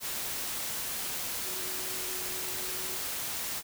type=tone in noise; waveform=sine; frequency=370 Hz; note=F#4; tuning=in tune; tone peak=-46 dBFS; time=1.43-2.99 s; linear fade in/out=50 ms; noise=white; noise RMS=-35 dBFS; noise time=0-3.63 s; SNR=-14 dB; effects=none